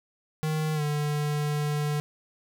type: tone with pitch glide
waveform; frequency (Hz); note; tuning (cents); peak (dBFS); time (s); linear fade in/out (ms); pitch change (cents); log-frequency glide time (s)
square; 155.56 to 148.28; D#3 to D3; 0 to +17; -26; 0.43-2; 0; -83; 0.74-0.82
effects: none